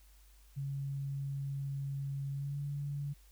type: tone with pitch glide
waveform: sine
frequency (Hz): 138.59 to 142.98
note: C#3 to D3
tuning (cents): 0 to -46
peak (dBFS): -35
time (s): 0.56-3.14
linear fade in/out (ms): 20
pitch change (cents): +54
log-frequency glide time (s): 2.33-2.59
effects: added 50 Hz sine -58 dBFS peak until 3.31 s + white hiss -67 dBFS RMS until 3.31 s